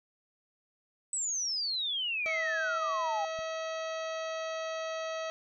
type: exponential sweep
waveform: sine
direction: down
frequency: 8100 to 784 Hz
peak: -30 dBFS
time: 1.13-3.25 s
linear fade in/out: 2 ms
type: harmonic tone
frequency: 644 Hz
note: E5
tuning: 41 cents flat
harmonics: 1 / 2 / 3 / 4 / 5 / 6 / 7 / 9 / 10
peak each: -35 / -41 / -45 / -47 / -49 / -51 / -52 / -54 / -55 dBFS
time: 2.26-5.3 s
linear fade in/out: 0 ms
type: click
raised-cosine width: 5 ms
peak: -39 dBFS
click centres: 3.39 s
effects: none